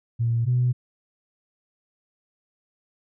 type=tone pair in turn; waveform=sine; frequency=116.54 / 124.01 Hz; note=A#2 / B2; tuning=0 / +8 cents; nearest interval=minor second; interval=108 cents; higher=second; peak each=-19 / -17 dBFS; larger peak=second; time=0.19-0.46 / 0.46-0.73 s; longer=neither; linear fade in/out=20 ms; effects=tanh soft clip ceiling -13 dBFS